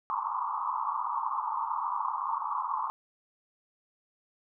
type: band-pass noise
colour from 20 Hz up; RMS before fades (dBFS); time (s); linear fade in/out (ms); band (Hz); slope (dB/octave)
pink; -32; 0.1-2.9; 0; 870 to 1200; 96
effects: none